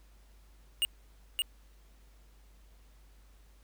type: tone with echo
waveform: square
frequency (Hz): 2852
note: F7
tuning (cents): +36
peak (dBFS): -26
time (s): 0.82-0.85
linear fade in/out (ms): 0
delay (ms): 570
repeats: 1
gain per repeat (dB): -2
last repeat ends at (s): 1.42
effects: added 50 Hz sine -56 dBFS peak until 3.63 s + pink hiss -67 dBFS RMS until 3.63 s